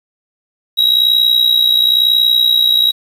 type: tone with amplitude modulation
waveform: triangle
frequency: 3846 Hz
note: B7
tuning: 47 cents flat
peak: -4 dBFS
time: 0.77-2.92 s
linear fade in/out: 20 ms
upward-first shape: sine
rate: 61 Hz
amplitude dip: 70%
effects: 7-bit